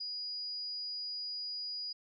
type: tone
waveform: sine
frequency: 4900 Hz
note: D#8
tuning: 27 cents flat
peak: -37 dBFS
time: 0-1.93 s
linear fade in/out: 10 ms
effects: none